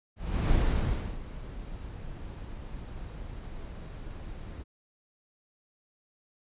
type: noise with ADSR envelope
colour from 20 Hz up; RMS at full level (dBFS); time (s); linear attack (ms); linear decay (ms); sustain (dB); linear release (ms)
brown; -23; 0.16-4.64; 370; 640; -17; 28
effects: resampled to 8000 Hz